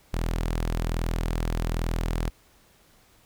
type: tone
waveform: sawtooth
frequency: 41.2 Hz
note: E1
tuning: in tune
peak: -21 dBFS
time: 0.13-2.3 s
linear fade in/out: 10 ms
effects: pink hiss -59 dBFS RMS until 3.25 s